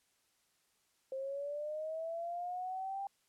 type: linear sweep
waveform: sine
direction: up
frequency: 526 to 796 Hz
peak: -37 dBFS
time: 1.12-3.07 s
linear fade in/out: 2 ms
effects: white hiss -75 dBFS RMS until 3.28 s + low-pass 11000 Hz 12 dB/octave